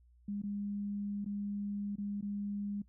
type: tone with dropouts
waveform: sine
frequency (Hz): 203.3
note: G#3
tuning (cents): -37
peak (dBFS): -35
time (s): 0.28-2.82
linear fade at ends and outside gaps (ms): 5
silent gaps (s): 0.419-0.435 / 1.246-1.26 / 1.957-1.982 / 2.211-2.225
effects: noise-tail reverb RT60 0.1 s tail -19 dB re dry + added 60 Hz sine -61 dBFS peak until 2.88 s